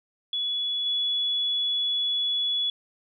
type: tone with level steps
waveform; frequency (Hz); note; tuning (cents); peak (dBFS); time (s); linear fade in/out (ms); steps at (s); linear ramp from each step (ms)
sine; 3400; G#7; +40; -25 / -23; 0.33-2.7; 2; 0.86; 2
effects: none